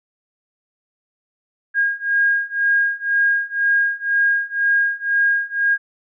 sine beating tone pair, 1626 / 1628 Hz, G#6 / G#6, -37 / -35 cents, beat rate 2 Hz, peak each -19 / -18 dBFS, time 1.74-5.78 s, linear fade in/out 50 ms, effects none

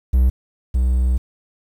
triangle tone pair in turn, 63.3 / 62.9 Hz, B1 / B1, +43 / +32 cents, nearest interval unison, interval 11 cents, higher first, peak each -9 / -12 dBFS, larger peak first, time 0.13-0.3 / 0.74-1.18 s, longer second, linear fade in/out 10 ms, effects 8-bit

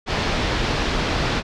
pink low-pass noise, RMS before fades -22 dBFS, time 0.06-1.43 s, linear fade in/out 50 ms, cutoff 4900 Hz, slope 24 dB/octave, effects none

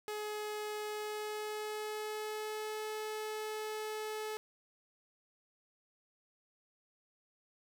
sawtooth tone with pitch glide, 422.9 to 430.5 Hz, G#4 to A4, +31 to -38 cents, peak -34 dBFS, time 0.08-4.37 s, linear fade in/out 0 ms, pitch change +31 cents, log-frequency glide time 0.86-2.85 s, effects 10-bit

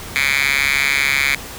5% pulse tone with high-pass filter, 139.2 Hz, C#3, 8 cents sharp, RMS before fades -17 dBFS, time 0.16-1.35 s, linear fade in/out 0 ms, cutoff 2300 Hz, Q 9.2, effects pink hiss -32 dBFS RMS until 1.58 s

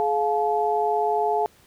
sine tone cluster, 423.8 / 703 / 860 Hz, G#4 / F5 / A5, +35 / +11 / -40 cents, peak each -24 dBFS, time 0-1.46 s, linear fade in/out 0 ms, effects pink hiss -56 dBFS RMS until 1.66 s

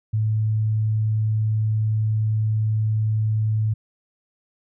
sine tone, 108.7 Hz, A2, 21 cents flat, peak -18 dBFS, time 0.13-3.74 s, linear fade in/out 10 ms, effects none

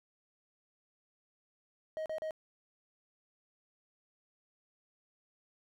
triangle tone bursts, 629 Hz, D#5, 19 cents sharp, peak -33 dBFS, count 3, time 1.97-2.308 s, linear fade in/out 0 ms, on 88 ms, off 37 ms, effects none

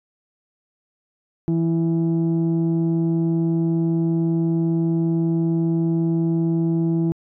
sine tone pair together, 165.25 / 330.5 Hz, E3 / E4, +5 / +5 cents, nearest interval octave, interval 1200 cents, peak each -17 / -19 dBFS, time 1.48-7.12 s, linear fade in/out 0 ms, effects tanh soft clip ceiling -14 dBFS

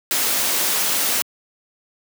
white noise, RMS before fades -20 dBFS, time 0.11-1.22 s, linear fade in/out 0 ms, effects high-pass 200 Hz 12 dB/octave

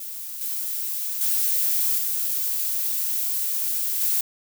violet noise with level steps, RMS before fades -34 / -28 / -22 / -25 / -22 dBFS, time 0-4.21 s, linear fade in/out 5 ms, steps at 0.41 / 1.21 / 1.98 / 4.01 s, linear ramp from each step 2 ms, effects none

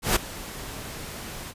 pink noise with ADSR envelope, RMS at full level -19 dBFS, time 0.02-1.54 s, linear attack 140 ms, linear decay 9 ms, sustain -18 dB, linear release 47 ms, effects resampled to 32000 Hz

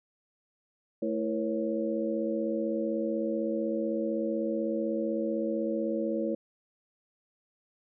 harmonic tone with a mistuned harmonic, 110.3 Hz, A2, 5 cents sharp, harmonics 2 / 3 / 4 / 5, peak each -33 / -32 / -35 / -33 dBFS, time 1.02-6.35 s, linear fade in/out 5 ms, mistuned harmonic 4, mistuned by +130 cents, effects none

